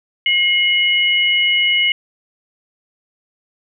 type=tone pair together; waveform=sine; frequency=2143 / 2935 Hz; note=C7 / F#7; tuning=+41 / -15 cents; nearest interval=perfect fourth; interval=544 cents; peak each=-15 dBFS; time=0.26-1.92 s; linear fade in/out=2 ms; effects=none